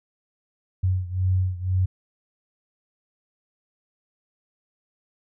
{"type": "beating tone pair", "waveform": "sine", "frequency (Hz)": [92, 94], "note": ["F#2", "F#2"], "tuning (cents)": [-9, 28], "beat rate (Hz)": 2, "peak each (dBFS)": [-22, -25], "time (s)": [0.83, 1.86], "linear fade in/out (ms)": 10, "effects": []}